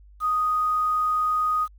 sine tone with quantisation, 1244.5 Hz, D#6, in tune, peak -20 dBFS, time 0.2-1.68 s, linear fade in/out 50 ms, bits 8, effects added 50 Hz sine -47 dBFS peak until 1.78 s

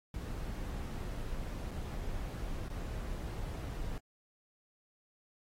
brown noise with dropouts, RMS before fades -39 dBFS, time 0.14-3.98 s, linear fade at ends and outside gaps 1 ms, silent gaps 1.71-1.714 / 2.684-2.7 s, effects AAC 48 kbps

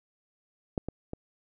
clicks, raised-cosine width 2 ms, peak -15 / -20 / -22 dBFS, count 3, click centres 0.778 / 0.886 / 1.134 s, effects none

